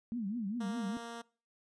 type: tone with vibrato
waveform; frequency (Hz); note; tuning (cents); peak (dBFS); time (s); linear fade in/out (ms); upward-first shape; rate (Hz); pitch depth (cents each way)
sine; 217; A3; -24; -34; 0.12-0.97; 0; triangle; 5; 260
type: tone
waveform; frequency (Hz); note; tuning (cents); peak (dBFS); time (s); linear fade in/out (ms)
10% pulse; 233.1; A#3; 0; -34; 0.6-1.22; 10
effects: noise-tail reverb RT60 0.4 s tail -23 dB re dry + resampled to 22050 Hz